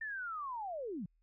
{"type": "linear sweep", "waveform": "sine", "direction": "down", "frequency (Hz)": [1811, 153.1], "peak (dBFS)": -38, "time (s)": [0.01, 1.06], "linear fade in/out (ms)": 5, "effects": ["added 40 Hz sine -70 dBFS peak until 1.22 s"]}